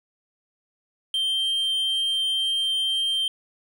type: tone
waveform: triangle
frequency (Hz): 3151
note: G7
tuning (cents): +8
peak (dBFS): -20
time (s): 1.14-3.28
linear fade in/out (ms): 2
effects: none